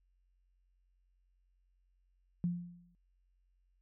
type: tone with exponential decay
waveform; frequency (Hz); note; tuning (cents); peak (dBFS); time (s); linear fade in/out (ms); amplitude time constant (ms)
sine; 174.61; F3; 0; -28; 2.44-2.95; 0; 110
effects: added 45 Hz sine -70 dBFS peak until 3.81 s